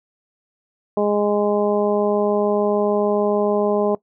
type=harmonic tone; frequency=206.7 Hz; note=G#3; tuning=8 cents flat; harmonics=1 / 2 / 3 / 4 / 5; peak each=-23 / -19 / -21 / -27 / -30 dBFS; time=0.97-3.95 s; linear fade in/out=2 ms; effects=noise-tail reverb RT60 0.1 s tail -20 dB re dry